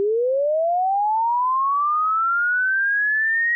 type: linear sweep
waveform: sine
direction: up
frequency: 390.6 to 1900 Hz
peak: -17 dBFS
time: 0-3.55 s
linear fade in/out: 0 ms
effects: none